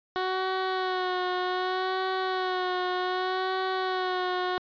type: tone with vibrato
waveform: 15% pulse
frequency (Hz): 370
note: F#4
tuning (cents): 0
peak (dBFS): -20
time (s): 0.16-4.58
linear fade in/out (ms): 0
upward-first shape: sine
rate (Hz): 0.65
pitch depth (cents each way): 30
effects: resampled to 11025 Hz